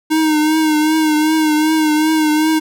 square tone with vibrato, 310.1 Hz, D#4, 6 cents flat, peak -12 dBFS, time 0.1-2.6 s, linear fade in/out 20 ms, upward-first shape triangle, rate 2.6 Hz, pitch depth 46 cents each way, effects none

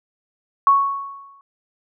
sine tone with exponential decay, 1108.7 Hz, C#6, in tune, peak -8 dBFS, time 0.67-1.41 s, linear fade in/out 1 ms, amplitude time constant 160 ms, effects none

